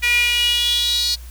sawtooth tone with high-pass filter sweep, 481.8 Hz, B4, 43 cents flat, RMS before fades -18 dBFS, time 0.02-1.16 s, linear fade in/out 20 ms, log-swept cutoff 2200 to 4400 Hz, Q 7.8, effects added 60 Hz sine -33 dBFS peak until 1.3 s + white hiss -46 dBFS RMS until 1.3 s

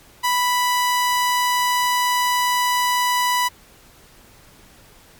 sawtooth tone, 987.8 Hz, B5, in tune, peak -13 dBFS, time 0.23-3.49 s, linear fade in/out 20 ms, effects pink hiss -49 dBFS RMS until 5.19 s + MP3 96 kbps

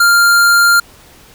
square tone, 1396.9 Hz, F6, in tune, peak -7 dBFS, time 0-0.8 s, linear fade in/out 5 ms, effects pink hiss -42 dBFS RMS until 1.34 s

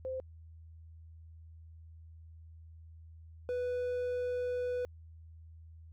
sine / triangle tone pair in turn, 520 / 494.6 Hz, C5 / B4, -11 / +3 cents, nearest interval minor second, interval 86 cents, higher first, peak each -35 / -30 dBFS, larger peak second, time 0.05-0.2 / 3.49-4.85 s, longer second, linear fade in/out 0 ms, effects added 81 Hz sine -50 dBFS peak until 5.92 s

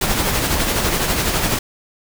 pink noise with tremolo, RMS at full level -17 dBFS, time 0.01-1.59 s, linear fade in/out 5 ms, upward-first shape sine, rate 12 Hz, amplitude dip 40%, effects none

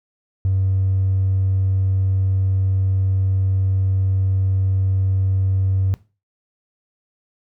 sine tone with hard clipping, 95.5 Hz, G2, 45 cents flat, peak -16 dBFS, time 0.45-5.94 s, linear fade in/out 0 ms, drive 1 dB, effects noise-tail reverb RT60 0.3 s tail -18 dB re dry

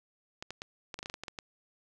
clicks, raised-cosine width 0.2 ms, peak -22 dBFS, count 12, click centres 0.425 / 0.506 / 0.619 / 0.942 / 0.99 / 1.029 / 1.059 / 1.099 / 1.141 / 1.236 / 1.282 / 1.388 s, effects none

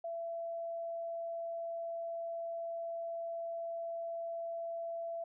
sine tone, 671 Hz, E5, 31 cents sharp, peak -37 dBFS, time 0.04-5.24 s, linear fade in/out 5 ms, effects none

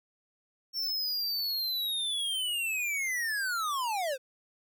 square linear sweep, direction down, 5460 to 494.6 Hz, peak -30 dBFS, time 0.73-4.18 s, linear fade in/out 50 ms, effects 12-bit

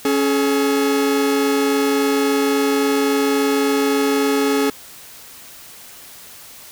45% pulse tone pair together, 276.6 / 426.7 Hz, C#4 / G#4, -4 / +47 cents, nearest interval minor sixth, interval 751 cents, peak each -18 dBFS, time 0.05-4.7 s, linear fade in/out 2 ms, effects white hiss -40 dBFS RMS until 6.71 s

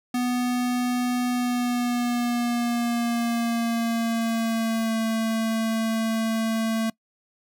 square tone with pitch glide, 246.9 to 223.8 Hz, B3 to A3, 0 to +30 cents, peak -23 dBFS, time 0.14-6.9 s, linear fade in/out 5 ms, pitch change -170 cents, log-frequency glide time 1.29-5 s, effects noise-tail reverb RT60 0.1 s tail -23 dB re dry

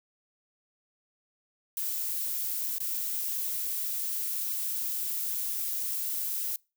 violet noise with dropouts, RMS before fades -32 dBFS, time 1.77-6.56 s, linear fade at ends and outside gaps 1 ms, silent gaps 2.783-2.803 s, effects noise-tail reverb RT60 0.3 s tail -26 dB re dry

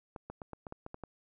clicks, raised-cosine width 1 ms, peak -28 dBFS, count 9, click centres 0.162 / 0.3 / 0.418 / 0.533 / 0.668 / 0.724 / 0.864 / 0.944 / 1.037 s, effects none

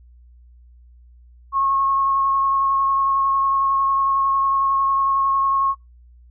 sine tone with vibrato, 1090 Hz, C#6, 29 cents flat, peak -16 dBFS, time 1.52-5.75 s, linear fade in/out 50 ms, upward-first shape sine, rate 11 Hz, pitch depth 11 cents each way, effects noise-tail reverb RT60 0.2 s tail -24 dB re dry + added 60 Hz sine -45 dBFS peak until 6.3 s

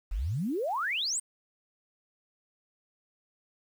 sine exponential sweep, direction up, 38.5 to 8870 Hz, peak -28 dBFS, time 0.11-1.2 s, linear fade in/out 10 ms, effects 9-bit

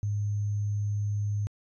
sine tone with sample-and-hold, 103.2 Hz, G#2, 10 cents flat, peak -26 dBFS, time 0.03-1.47 s, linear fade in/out 0 ms, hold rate 6300 Hz, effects resampled to 24000 Hz

